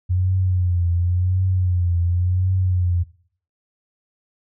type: tone with vibrato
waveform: sine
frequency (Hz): 89.9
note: F#2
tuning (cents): -49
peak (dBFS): -16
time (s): 0.09-3.04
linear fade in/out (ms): 20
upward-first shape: triangle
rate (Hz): 0.92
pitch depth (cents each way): 80
effects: noise-tail reverb RT60 0.5 s tail -17 dB re dry